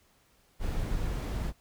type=noise; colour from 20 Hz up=brown; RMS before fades=-31 dBFS; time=0.59-1.53 s; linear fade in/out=50 ms; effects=pink hiss -66 dBFS RMS until 1.6 s